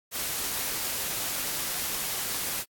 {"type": "noise", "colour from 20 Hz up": "white", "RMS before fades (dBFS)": -31, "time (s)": [0.11, 2.65], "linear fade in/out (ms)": 50, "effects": ["AAC 64 kbps"]}